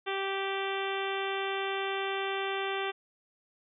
harmonic tone, 390 Hz, G4, 9 cents flat, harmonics 1 / 2 / 3 / 4 / 5 / 6 / 7 / 8 / 9, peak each -34 / -37 / -39 / -40 / -41 / -42 / -42 / -43 / -44 dBFS, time 0.06-2.92 s, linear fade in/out 20 ms, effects none

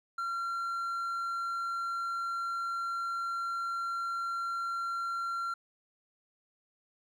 triangle tone, 1371 Hz, F6, 32 cents flat, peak -30 dBFS, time 0.18-5.54 s, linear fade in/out 5 ms, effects none

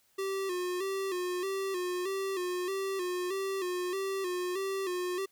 square tone with vibrato, 373.6 Hz, F#4, 17 cents sharp, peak -32 dBFS, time 0.18-5.26 s, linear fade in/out 10 ms, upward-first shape square, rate 1.6 Hz, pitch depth 66 cents each way, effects white hiss -69 dBFS RMS until 5.31 s

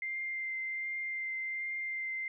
sine tone with vibrato, 2093 Hz, C7, in tune, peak -34 dBFS, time 0.02-2.28 s, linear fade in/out 2 ms, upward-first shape triangle, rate 1.3 Hz, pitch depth 13 cents each way, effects none

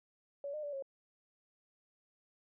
sine tone with pitch steps, 565 / 607 / 580 / 545 Hz, C#5 / D#5 / D5 / C#5, +33 / -43 / -22 / -29 cents, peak -38 dBFS, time 0.44-0.824 s, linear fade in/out 2 ms, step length 96 ms, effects none

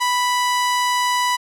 sawtooth tone, 987.8 Hz, B5, in tune, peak -13 dBFS, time 0-1.37 s, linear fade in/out 20 ms, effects low-pass 11000 Hz 12 dB/octave

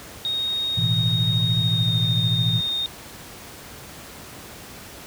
sine tone with pitch glide, 3729 to 3684 Hz, A#7 to A#7, 0 to -21 cents, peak -22 dBFS, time 0.25-2.86 s, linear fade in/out 0 ms, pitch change -21 cents, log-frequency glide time 1.59-1.99 s
sine chord, A suspended second, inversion none, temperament equal, 110 / 123.47 / 164.81 Hz, A2 / B2 / E3, 0 / 0 / 0 cents, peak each -23 / -24 / -25 dBFS, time 0.77-2.61 s, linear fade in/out 10 ms
effects pink hiss -40 dBFS RMS until 5.06 s + high-pass 60 Hz 12 dB/octave

